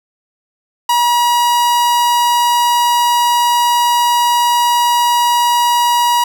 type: tone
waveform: 45% pulse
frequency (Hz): 961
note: B5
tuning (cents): -48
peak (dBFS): -10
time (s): 0.89-6.24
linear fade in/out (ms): 5
effects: none